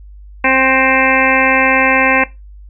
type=harmonic tone with a mistuned harmonic; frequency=263.5 Hz; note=C4; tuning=12 cents sharp; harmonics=1 / 2 / 3 / 4 / 6 / 7 / 8 / 9 / 10; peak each=-18 / -18 / -18 / -18 / -18 / -18 / -18 / -18 / -18 dBFS; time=0.44-2.24 s; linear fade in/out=5 ms; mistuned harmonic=6; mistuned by=-17 cents; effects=noise-tail reverb RT60 0.2 s tail -17 dB re dry + added 50 Hz sine -33 dBFS peak until 2.69 s